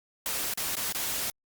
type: noise with dropouts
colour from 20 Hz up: white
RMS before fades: -31 dBFS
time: 0.26-1.3 s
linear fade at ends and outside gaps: 0 ms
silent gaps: 0.537-0.575 / 0.753-0.768 / 0.924-0.948 s
effects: Opus 48 kbps